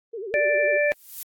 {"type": "tone with vibrato", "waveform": "sine", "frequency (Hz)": 418.9, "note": "G#4", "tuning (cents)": 15, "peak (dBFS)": -30, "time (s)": [0.13, 0.78], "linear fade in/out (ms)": 10, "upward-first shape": "sine", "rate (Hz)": 11, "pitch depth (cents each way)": 200}
{"type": "harmonic tone", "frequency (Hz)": 587.3, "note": "D5", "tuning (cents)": 0, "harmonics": [1, 3, 4], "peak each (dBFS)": [-20, -25, -26], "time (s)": [0.34, 0.92], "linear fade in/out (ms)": 0}
{"type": "noise with exponential growth", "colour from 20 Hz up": "violet", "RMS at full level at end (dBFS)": -30, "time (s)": [0.79, 1.23], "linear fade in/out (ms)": 2, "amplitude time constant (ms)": 95}
{"effects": ["AAC 64 kbps"]}